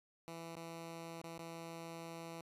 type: tone with dropouts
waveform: 10% pulse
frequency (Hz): 166.1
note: E3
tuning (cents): +13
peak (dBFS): -38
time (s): 0.28-2.41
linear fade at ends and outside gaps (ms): 0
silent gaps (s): 0.555-0.566 / 1.216-1.239 / 1.381-1.392
effects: resampled to 32000 Hz